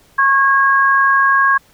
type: tone pair together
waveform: sine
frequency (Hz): 1095 / 1637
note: C#6 / G#6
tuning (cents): -22 / -25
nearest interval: perfect fifth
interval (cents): 697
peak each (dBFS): -12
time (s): 0.18-1.58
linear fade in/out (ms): 10
effects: pink hiss -51 dBFS RMS until 1.73 s